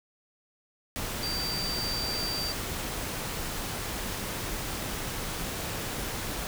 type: tone in noise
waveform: sine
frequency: 4669 Hz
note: D8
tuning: 11 cents flat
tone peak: -31 dBFS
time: 1.23-2.52 s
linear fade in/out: 0 ms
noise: pink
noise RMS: -34 dBFS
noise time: 0.96-6.47 s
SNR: 0 dB
effects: none